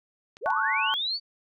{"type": "clicks", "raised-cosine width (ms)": 0.2, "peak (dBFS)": -29, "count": 2, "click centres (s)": [0.369, 0.504]}
{"type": "linear sweep", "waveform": "sine", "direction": "up", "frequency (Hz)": [349.3, 4636], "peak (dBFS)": -26, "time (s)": [0.41, 1.2], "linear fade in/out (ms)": 50}
{"type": "chord", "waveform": "sine", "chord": "F# minor", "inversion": "first", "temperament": "equal", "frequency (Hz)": [880, 1108.7, 1480], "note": ["A5", "C#6", "F#6"], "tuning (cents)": [0, 0, 0], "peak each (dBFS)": -29, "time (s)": [0.46, 0.94], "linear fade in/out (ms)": 0}
{"effects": []}